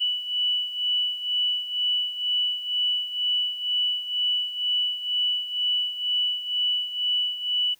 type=beating tone pair; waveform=sine; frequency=2960 / 2962.1 Hz; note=F#7 / F#7; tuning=0 / +1 cents; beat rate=2.1 Hz; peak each=-24 / -29 dBFS; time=0-7.75 s; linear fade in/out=20 ms; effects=white hiss -61 dBFS RMS until 7.79 s